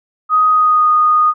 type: tone with pitch glide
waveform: sine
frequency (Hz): 1252 to 1234.1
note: D#6 to D#6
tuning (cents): +10 to -15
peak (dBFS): -8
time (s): 0.29-1.34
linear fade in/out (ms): 50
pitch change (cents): -25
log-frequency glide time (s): 0.49-0.89
effects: none